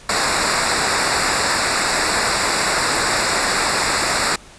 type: noise with comb filter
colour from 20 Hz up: pink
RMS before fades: -18 dBFS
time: 0.09-4.36 s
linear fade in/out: 5 ms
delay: 0.32 ms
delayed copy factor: -0.85
effects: pink hiss -43 dBFS RMS until 4.58 s + resampled to 22050 Hz